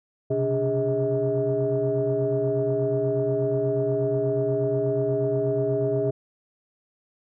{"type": "tone cluster", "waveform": "sine", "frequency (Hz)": [127.6, 135.9, 289.8, 409.2, 638], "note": ["C3", "C#3", "D4", "G#4", "D#5"], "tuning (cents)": [-43, -34, -23, -26, 43], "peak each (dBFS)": [-29, -31, -31, -23, -27], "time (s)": [0.3, 6.11], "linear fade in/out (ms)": 10, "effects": ["tanh soft clip ceiling -13 dBFS"]}